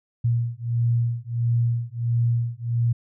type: beating tone pair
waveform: sine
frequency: 117.3 / 118.8 Hz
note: A#2 / A#2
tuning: +11 / +33 cents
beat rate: 1.5 Hz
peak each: -23 dBFS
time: 0.24-2.93 s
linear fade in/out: 10 ms
effects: none